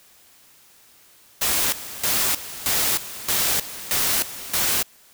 white noise with tremolo, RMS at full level -21 dBFS, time 1.41-4.83 s, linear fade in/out 10 ms, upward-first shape square, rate 1.6 Hz, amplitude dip 80%, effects white hiss -53 dBFS RMS until 5.13 s

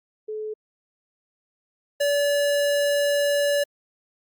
sine / square tone pair in turn, 430.4 / 574.5 Hz, A4 / D5, -38 / -38 cents, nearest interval perfect fourth, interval 500 cents, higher second, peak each -28 / -20 dBFS, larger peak second, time 0.28-0.54 / 2-3.64 s, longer second, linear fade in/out 10 ms, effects Opus 48 kbps

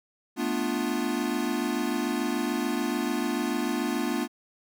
square chord, B half-diminished seventh, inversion third, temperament equal, 220 / 246.9 / 293.7 / 349.2 Hz, A3 / B3 / D4 / F4, 0 / 0 / 0 / 0 cents, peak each -34 / -31 / -32 / -33 dBFS, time 0.36-4.28 s, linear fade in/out 50 ms, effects none

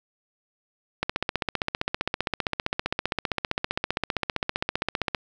click train, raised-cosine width 0.3 ms, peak -8 dBFS, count 64, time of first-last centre 1.03-5.148 s, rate 15.3 Hz, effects none

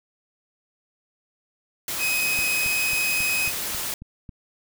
white noise, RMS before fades -29 dBFS, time 1.88-3.94 s, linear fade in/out 2 ms
40% pulse tone, 2523 Hz, D#7, 23 cents sharp, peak -21 dBFS, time 1.98-3.52 s, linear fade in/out 50 ms
click train, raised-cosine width 5 ms, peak -26 dBFS, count 8, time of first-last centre 2.39-4.292 s, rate 3.68 Hz
effects none

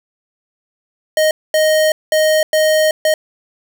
square tone bursts at uneven times, 622.3 Hz, D#5, in tune, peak -11 dBFS, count 5, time 1.17-1.31 / 1.54-1.92 / 2.12-2.43 / 2.53-2.91 / 3.05-3.14 s, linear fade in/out 2 ms, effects none

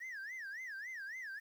sine tone with vibrato, 1802 Hz, A6, 41 cents sharp, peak -40 dBFS, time 0-1.4 s, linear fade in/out 20 ms, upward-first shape sine, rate 3.6 Hz, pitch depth 250 cents each way, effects tanh soft clip ceiling -41 dBFS + 11-bit

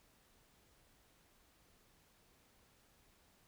silence, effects pink hiss -70 dBFS RMS until 3.47 s

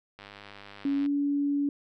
click train, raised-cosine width 0.3 ms, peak -29 dBFS, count 89, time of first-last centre 0.19-1.061 s, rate 101 Hz
sine tone with pitch glide, 280 to 285.1 Hz, C#4 to C#4, +18 to +49 cents, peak -24 dBFS, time 0.85-1.69 s, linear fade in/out 2 ms, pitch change +31 cents, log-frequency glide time 0.98-1.07 s
effects none

